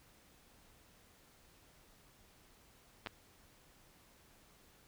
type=clicks; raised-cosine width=0.3 ms; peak=-25 dBFS; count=2; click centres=3.062 / 3.071 s; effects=pink hiss -65 dBFS RMS until 4.87 s